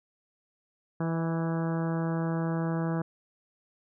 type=harmonic tone with a mistuned harmonic; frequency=164.8 Hz; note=E3; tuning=in tune; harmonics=1 / 2 / 3 / 4 / 5 / 6 / 7 / 8 / 9 / 10; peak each=-28 / -34 / -38 / -40 / -42 / -44 / -45 / -46 / -47 / -48 dBFS; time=1-3.02 s; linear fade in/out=5 ms; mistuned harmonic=4; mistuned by=-20 cents; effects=none